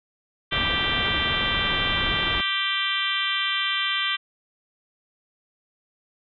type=harmonic tone; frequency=392 Hz; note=G4; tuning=in tune; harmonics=3 / 4 / 5 / 6 / 7 / 8 / 9 / 10; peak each=-31 / -31 / -30 / -31 / -34 / -27 / -30 / -39 dBFS; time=0.51-4.17 s; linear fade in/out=20 ms
type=low-pass noise; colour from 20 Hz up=pink; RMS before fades=-30 dBFS; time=0.52-2.41 s; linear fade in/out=2 ms; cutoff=2800 Hz; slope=24 dB/octave
effects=none